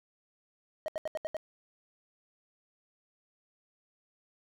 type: tone bursts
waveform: triangle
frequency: 626 Hz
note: D#5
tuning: 10 cents sharp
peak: -29 dBFS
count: 6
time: 0.86-1.367 s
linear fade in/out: 0 ms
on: 22 ms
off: 75 ms
effects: none